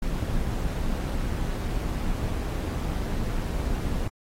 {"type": "noise with amplitude modulation", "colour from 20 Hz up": "brown", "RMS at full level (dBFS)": -25, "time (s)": [0.02, 4.08], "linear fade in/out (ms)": 5, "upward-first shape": "sine", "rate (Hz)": 205, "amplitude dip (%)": 55, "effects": ["AAC 48 kbps"]}